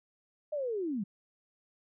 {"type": "linear sweep", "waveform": "sine", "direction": "down", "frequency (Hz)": [619, 182.1], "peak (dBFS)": -31, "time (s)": [0.52, 1.04], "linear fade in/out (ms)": 10, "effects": []}